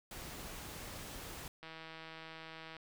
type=noise; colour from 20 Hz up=pink; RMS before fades=-47 dBFS; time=0.11-1.48 s; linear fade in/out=2 ms
type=click train; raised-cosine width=0.3 ms; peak=-33 dBFS; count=184; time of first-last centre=1.63-2.767 s; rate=161 Hz
effects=none